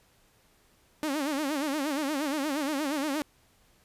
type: tone with vibrato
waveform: sawtooth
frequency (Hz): 290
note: D4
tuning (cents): -22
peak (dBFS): -24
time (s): 1.03-3.22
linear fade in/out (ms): 0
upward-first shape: sine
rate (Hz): 8.5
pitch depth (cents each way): 140
effects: pink hiss -64 dBFS RMS until 3.84 s + resampled to 32000 Hz